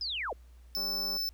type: linear sweep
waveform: sine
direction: down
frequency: 5200 to 392 Hz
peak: -32 dBFS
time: 0.01-0.33 s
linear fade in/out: 2 ms
type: tone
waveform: square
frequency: 5280 Hz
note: E8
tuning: 2 cents sharp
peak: -31 dBFS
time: 0.75-1.29 s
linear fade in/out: 0 ms
type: click train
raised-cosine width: 1 ms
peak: -34 dBFS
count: 80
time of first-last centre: 0.77-1.169 s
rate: 198 Hz
effects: added 60 Hz sine -51 dBFS peak until 1.33 s + pink hiss -68 dBFS RMS until 1.33 s